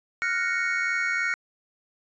triangle chord, Gb major seventh, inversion third, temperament equal, 1396.9 / 1480 / 1864.7 / 2217 Hz, F6 / Gb6 / Bb6 / Db7, 0 / 0 / 0 / 0 cents, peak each -28 / -29 / -28 / -26 dBFS, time 0.22-1.34 s, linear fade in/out 0 ms, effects resampled to 16000 Hz

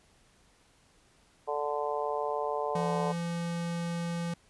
harmonic tone, 146.83 Hz, D3, in tune, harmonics 3 / 4 / 5 / 6 / 7, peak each -34 / -35 / -36 / -37 / -37 dBFS, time 1.47-3.13 s, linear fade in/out 20 ms
square tone, 170.4 Hz, F3, 42 cents flat, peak -32 dBFS, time 2.75-4.34 s, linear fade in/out 5 ms
effects pink hiss -64 dBFS RMS until 4.49 s + resampled to 24000 Hz

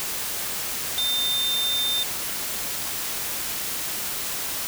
sine tone in noise, 3600 Hz, A7, 39 cents sharp, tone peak -22 dBFS, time 0.98-2.03 s, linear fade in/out 0 ms, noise white, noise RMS -29 dBFS, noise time 0-4.67 s, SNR +4 dB, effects none

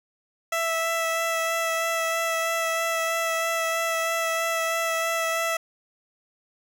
15% pulse tone with vibrato, 659.3 Hz, E5, in tune, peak -17 dBFS, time 0.52-5.57 s, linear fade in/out 5 ms, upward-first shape sine, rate 3.1 Hz, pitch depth 12 cents each way, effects none

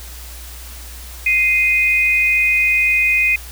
sine tone pair together, 2093 / 2489 Hz, C7 / D#7, 0 / 0 cents, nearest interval minor third, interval 300 cents, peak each -18 / -13 dBFS, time 1.26-3.36 s, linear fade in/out 5 ms, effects added 60 Hz sine -33 dBFS peak until 3.51 s + white hiss -37 dBFS RMS until 3.51 s

